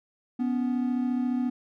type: tone pair together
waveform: triangle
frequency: 247.4 / 281.8 Hz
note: B3 / C#4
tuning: +3 / +29 cents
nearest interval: major second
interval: 226 cents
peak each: -23 / -30 dBFS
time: 0.39-1.5 s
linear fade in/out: 10 ms
effects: none